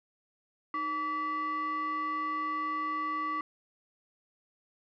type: tone with frequency modulation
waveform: sine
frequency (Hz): 1148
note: D6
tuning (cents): -40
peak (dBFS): -29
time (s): 0.74-3.41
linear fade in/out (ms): 2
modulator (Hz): 838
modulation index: 0.62
effects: tanh soft clip ceiling -26 dBFS